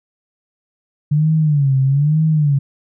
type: tone with vibrato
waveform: sine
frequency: 145.2 Hz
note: D3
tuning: 19 cents flat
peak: -11 dBFS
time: 1.11-2.59 s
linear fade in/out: 10 ms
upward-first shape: sine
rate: 1.1 Hz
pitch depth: 150 cents each way
effects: none